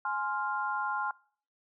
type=chord; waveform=sine; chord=F minor; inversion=first; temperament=just; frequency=838.1 / 1047.7 / 1396.9 Hz; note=Ab5 / C6 / F6; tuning=+16 / +2 / 0 cents; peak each=-34 dBFS; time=0.05-1.11 s; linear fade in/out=2 ms; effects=noise-tail reverb RT60 0.5 s tail -23 dB re dry